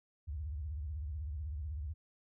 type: tone with vibrato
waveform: sine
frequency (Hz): 74.3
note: D2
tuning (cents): +21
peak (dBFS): -37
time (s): 0.27-1.94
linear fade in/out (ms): 20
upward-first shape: sine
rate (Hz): 16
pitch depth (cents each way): 230
effects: none